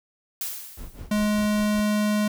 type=noise with exponential decay; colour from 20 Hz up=blue; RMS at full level=-28 dBFS; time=0.41-1.2 s; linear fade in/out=2 ms; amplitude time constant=170 ms
type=noise with tremolo; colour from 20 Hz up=brown; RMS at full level=-36 dBFS; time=0.77-1.81 s; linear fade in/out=5 ms; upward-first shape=sine; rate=5.1 Hz; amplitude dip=85%
type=tone; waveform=square; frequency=210 Hz; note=G#3; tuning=19 cents sharp; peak=-21 dBFS; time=1.11-2.28 s; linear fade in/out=5 ms
effects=none